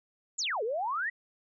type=exponential two-way sweep; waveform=sine; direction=down then up; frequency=7840 to 411 to 1990 Hz; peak=-29 dBFS; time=0.38-1.1 s; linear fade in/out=10 ms; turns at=0.63 s; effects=none